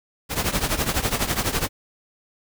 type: noise with tremolo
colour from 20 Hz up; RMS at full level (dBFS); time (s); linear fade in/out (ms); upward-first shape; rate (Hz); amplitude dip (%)
pink; -20; 0.29-1.69; 50; triangle; 12; 85
effects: none